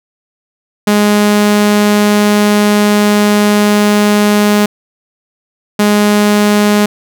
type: tone bursts at uneven times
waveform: sawtooth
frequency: 207.7 Hz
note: G#3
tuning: in tune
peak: -3 dBFS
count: 2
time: 0.87-4.66 / 5.79-6.86 s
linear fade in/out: 5 ms
effects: none